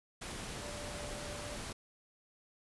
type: tone in noise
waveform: sine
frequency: 587.3 Hz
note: D5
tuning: in tune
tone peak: -47 dBFS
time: 0.61-1.57 s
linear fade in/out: 10 ms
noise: pink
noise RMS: -43 dBFS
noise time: 0.21-1.73 s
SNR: -7 dB
effects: resampled to 24000 Hz